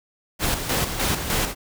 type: noise with tremolo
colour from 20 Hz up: pink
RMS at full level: -22 dBFS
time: 0.39-1.55 s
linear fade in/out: 50 ms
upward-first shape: square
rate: 3.3 Hz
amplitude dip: 55%
effects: none